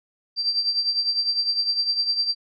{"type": "tone with tremolo", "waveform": "sine", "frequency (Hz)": 4699, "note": "D8", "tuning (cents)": 0, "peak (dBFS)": -17, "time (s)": [0.36, 2.35], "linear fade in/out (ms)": 50, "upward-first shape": "triangle", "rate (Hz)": 9.9, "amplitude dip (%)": 75, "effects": []}